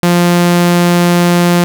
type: tone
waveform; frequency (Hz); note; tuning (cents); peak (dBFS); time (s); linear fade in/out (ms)
sawtooth; 174.61; F3; 0; -3; 0.03-1.64; 0
effects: none